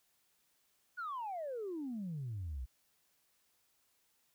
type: exponential sweep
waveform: sine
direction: down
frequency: 1495 to 58.27 Hz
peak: -37 dBFS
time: 0.97-2.66 s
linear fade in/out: 20 ms
effects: tanh soft clip ceiling -35 dBFS + white hiss -75 dBFS RMS until 4.34 s